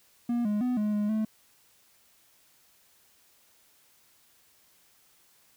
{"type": "tone with pitch steps", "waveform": "triangle", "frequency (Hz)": [238.7, 208.5, 249.4, 210.5, 208.1, 217.4], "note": ["A#3", "G#3", "B3", "G#3", "G#3", "A3"], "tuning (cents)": [41, 7, 17, 24, 4, -21], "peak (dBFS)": -23, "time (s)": [0.29, 1.25], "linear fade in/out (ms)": 5, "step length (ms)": 160, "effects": ["white hiss -63 dBFS RMS until 5.56 s"]}